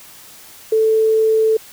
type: tone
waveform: sine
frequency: 440.5 Hz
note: A4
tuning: 2 cents sharp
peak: -11 dBFS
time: 0.72-1.57 s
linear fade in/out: 5 ms
effects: white hiss -41 dBFS RMS until 1.72 s